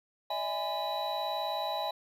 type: tone cluster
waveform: triangle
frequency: 591 / 650 / 827 / 1010 / 3933 Hz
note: D5 / E5 / G#5 / B5 / B7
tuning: +11 / -24 / -8 / +39 / -8 cents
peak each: -38 / -35 / -33 / -38 / -37 dBFS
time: 0.3-1.91 s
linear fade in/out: 5 ms
effects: none